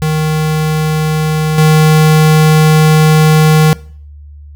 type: tone with level steps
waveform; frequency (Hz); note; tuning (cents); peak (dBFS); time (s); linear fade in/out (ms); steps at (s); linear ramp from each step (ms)
square; 155.56; D#3; 0; -11 / -5; 0.02-3.73; 0; 1.58; 2
effects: noise-tail reverb RT60 0.5 s tail -21 dB re dry + added 73 Hz sine -30 dBFS peak until 4.55 s